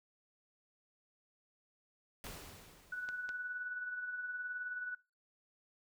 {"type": "noise with exponential decay", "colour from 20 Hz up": "pink", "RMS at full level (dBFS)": -46, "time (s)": [2.24, 3.67], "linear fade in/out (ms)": 1, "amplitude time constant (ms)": 310}
{"type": "clicks", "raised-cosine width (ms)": 0.2, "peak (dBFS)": -30, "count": 3, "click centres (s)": [2.267, 3.089, 3.291]}
{"type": "tone with tremolo", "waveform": "sine", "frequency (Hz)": 1480, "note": "F#6", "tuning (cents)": 0, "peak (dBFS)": -37, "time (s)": [2.92, 4.95], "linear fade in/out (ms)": 5, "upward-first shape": "sine", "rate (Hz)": 19, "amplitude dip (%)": 45}
{"effects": ["noise-tail reverb RT60 0.3 s tail -23 dB re dry"]}